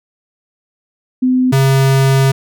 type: tone pair in turn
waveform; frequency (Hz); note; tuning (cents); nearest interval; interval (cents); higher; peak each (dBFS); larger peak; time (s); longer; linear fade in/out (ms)
sine / square; 254.8 / 134.98; C4 / C#3; -46 / -46; major seventh; 1100; first; -9; neither; 1.22-1.52 / 1.52-2.32; second; 10
effects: none